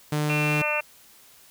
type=tone; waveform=sawtooth; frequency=150 Hz; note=D3; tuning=37 cents sharp; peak=-19 dBFS; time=0.12-0.62 s; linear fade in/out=5 ms
type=harmonic tone; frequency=300.1 Hz; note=D4; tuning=38 cents sharp; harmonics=2 / 3 / 4 / 5 / 6 / 7 / 8 / 9; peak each=-29 / -33 / -33 / -35 / -38 / -38 / -29 / -27 dBFS; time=0.29-0.81 s; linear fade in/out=10 ms
effects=white hiss -53 dBFS RMS until 1.5 s